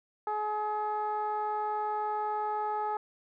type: tone with low-pass filter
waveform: 15% pulse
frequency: 423.6 Hz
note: G#4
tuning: 34 cents sharp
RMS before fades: -32 dBFS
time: 0.27-2.97 s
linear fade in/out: 2 ms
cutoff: 1000 Hz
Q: 4.8
effects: none